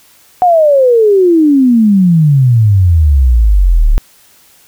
sine exponential sweep, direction down, 740 to 34.13 Hz, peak -4 dBFS, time 0.42-3.98 s, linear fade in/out 0 ms, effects white hiss -45 dBFS RMS until 4.67 s

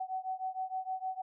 sine beating tone pair, 750 / 756.5 Hz, F#5 / F#5, +23 / +38 cents, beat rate 6.5 Hz, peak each -37 / -38 dBFS, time 0-1.22 s, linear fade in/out 10 ms, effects none

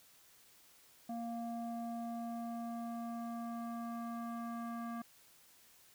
square tone with low-pass filter sweep, 233.1 Hz, A#3, in tune, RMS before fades -42 dBFS, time 1.09-5.02 s, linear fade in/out 5 ms, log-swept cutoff 700 to 1300 Hz, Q 2.4, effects white hiss -64 dBFS RMS until 5.94 s

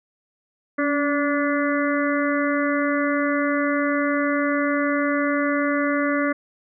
harmonic tone with a mistuned harmonic, 289.4 Hz, D4, 25 cents flat, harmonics 1 / 2 / 4 / 5 / 6 / 7, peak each -22 / -25 / -28 / -29 / -30 / -30 dBFS, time 0.78-6.33 s, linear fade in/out 10 ms, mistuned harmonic 1, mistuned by -32 cents, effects none

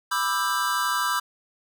square chord, E minor seventh, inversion second, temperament just, 988.9 / 1186.7 / 1318.5 / 1582.2 Hz, B5 / D6 / E6 / G6, +2 / +18 / 0 / +16 cents, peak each -29 dBFS, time 0.11-1.2 s, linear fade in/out 10 ms, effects none

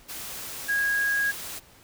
sine tone in noise, 1645 Hz, G#6, 17 cents flat, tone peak -22 dBFS, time 0.68-1.32 s, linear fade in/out 20 ms, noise white, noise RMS -37 dBFS, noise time 0.08-1.6 s, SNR +12 dB, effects pink hiss -54 dBFS RMS until 1.83 s

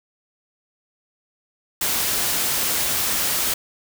white noise, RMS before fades -22 dBFS, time 1.81-3.54 s, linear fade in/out 5 ms, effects none

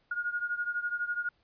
sine beating tone pair, 1430 / 1442 Hz, F6 / F#6, +41 / -45 cents, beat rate 12 Hz, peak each -32 / -35 dBFS, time 0.11-1.29 s, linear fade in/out 5 ms, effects pink hiss -71 dBFS RMS until 1.43 s + resampled to 11025 Hz

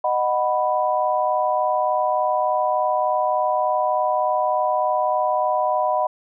sine chord, B major, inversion first, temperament just, 617.4 / 740.8 / 987.8 Hz, D#5 / F#5 / B5, -14 / +2 / 0 cents, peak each -22 dBFS, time 0.04-6.07 s, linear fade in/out 5 ms, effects none

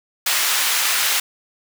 pink high-pass noise, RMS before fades -19 dBFS, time 0.26-1.2 s, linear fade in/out 5 ms, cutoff 1500 Hz, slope 12 dB/octave, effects none

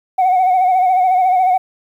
sine tone with vibrato, 740 Hz, F#5, in tune, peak -8 dBFS, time 0.18-1.58 s, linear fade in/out 10 ms, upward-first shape sine, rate 14 Hz, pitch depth 53 cents each way, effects tanh soft clip ceiling -8 dBFS + 8-bit

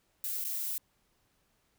violet noise with dropouts, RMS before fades -35 dBFS, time 0.24-0.78 s, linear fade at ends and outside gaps 1 ms, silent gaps 0.442-0.449 s, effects pink hiss -73 dBFS RMS until 1.78 s

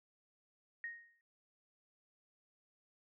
sine tone with exponential decay, 1864.7 Hz, A#6, in tune, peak -38 dBFS, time 0.84-1.21 s, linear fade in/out 1 ms, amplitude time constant 80 ms, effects none

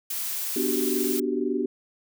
blue noise, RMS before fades -30 dBFS, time 0.1-1.2 s, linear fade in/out 5 ms
sine chord, G major seventh, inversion first, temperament equal, 246.9 / 293.7 / 370 / 392 Hz, B3 / D4 / F#4 / G4, 0 / 0 / 0 / 0 cents, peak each -29 dBFS, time 0.56-1.66 s, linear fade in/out 5 ms
effects none

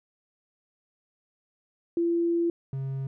sine / triangle tone pair in turn, 339.7 / 134.81 Hz, F4 / C#3, -48 / -48 cents, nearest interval octave + major third, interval 1600 cents, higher first, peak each -22 / -27 dBFS, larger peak first, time 1.97-2.5 / 2.73-3.07 s, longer first, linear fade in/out 2 ms, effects none

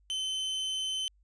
40% pulse tone, 3063 Hz, G7, 41 cents flat, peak -30 dBFS, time 0.1-1.08 s, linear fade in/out 0 ms, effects added 50 Hz sine -62 dBFS peak until 1.23 s + resampled to 22050 Hz

